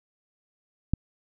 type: click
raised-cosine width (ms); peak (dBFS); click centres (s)
5; -10; 0.936
effects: none